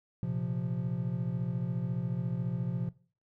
triangle chord, Bb suspended second, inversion none, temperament equal, 116.54 / 130.81 / 174.61 Hz, Bb2 / C3 / F3, 0 / 0 / 0 cents, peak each -35 / -32 / -32 dBFS, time 0.23-2.89 s, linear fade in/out 0 ms, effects noise-tail reverb RT60 0.4 s tail -19 dB re dry

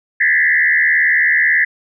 sine tone with frequency modulation, 1864.7 Hz, A#6, in tune, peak -10 dBFS, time 0.2-1.65 s, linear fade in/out 10 ms, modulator 78.3 Hz, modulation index 2.4, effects none

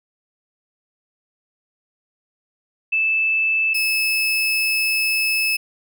sine / 35% pulse tone pair in turn, 2631 / 2604 Hz, E7 / E7, -4 / -22 cents, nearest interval unison, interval 18 cents, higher first, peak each -16 dBFS, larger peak neither, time 2.92-3.74 / 3.74-5.57 s, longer second, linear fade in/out 10 ms, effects none

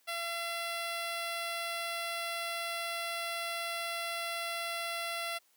10% pulse tone, 679 Hz, F5, 49 cents flat, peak -26 dBFS, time 0.07-5.39 s, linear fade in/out 20 ms, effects white hiss -69 dBFS RMS until 5.56 s + high-pass 300 Hz 12 dB/octave

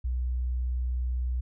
sine tone, 62 Hz, B1, 7 cents sharp, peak -26 dBFS, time 0.04-1.41 s, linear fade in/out 10 ms, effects none

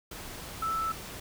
sine tone in noise, 1318.5 Hz, E6, in tune, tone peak -28 dBFS, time 0.62-0.92 s, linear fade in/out 5 ms, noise pink, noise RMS -42 dBFS, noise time 0.11-1.2 s, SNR +11 dB, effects none

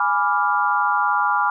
sine chord, G# diminished seventh, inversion none, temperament equal, 830.6 / 987.8 / 1174.7 / 1396.9 Hz, G#5 / B5 / D6 / F6, 0 / 0 / 0 / 0 cents, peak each -22 dBFS, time 0-1.5 s, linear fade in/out 2 ms, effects none

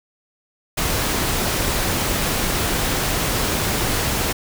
pink noise, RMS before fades -21 dBFS, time 0.77-4.33 s, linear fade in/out 10 ms, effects none

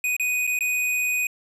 square tone with dropouts, 2489 Hz, D#7, in tune, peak -22 dBFS, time 0.04-1.27 s, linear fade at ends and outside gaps 2 ms, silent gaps 0.166-0.197 / 0.468-0.474 / 0.59-0.607 s, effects resampled to 32000 Hz

